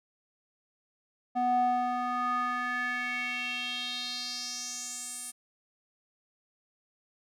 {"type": "tone with band-pass filter sweep", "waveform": "square", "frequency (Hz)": 246.9, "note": "B3", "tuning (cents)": 0, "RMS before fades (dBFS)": -32, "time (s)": [1.35, 5.32], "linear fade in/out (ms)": 20, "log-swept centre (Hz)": [630, 9500], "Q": 4.2, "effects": []}